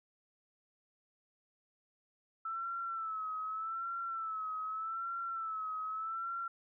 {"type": "tone with vibrato", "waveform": "sine", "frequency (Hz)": 1318.5, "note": "E6", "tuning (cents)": 0, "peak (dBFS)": -36, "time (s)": [2.45, 6.48], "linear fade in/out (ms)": 5, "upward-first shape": "sine", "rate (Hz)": 0.83, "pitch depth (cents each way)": 64, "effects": []}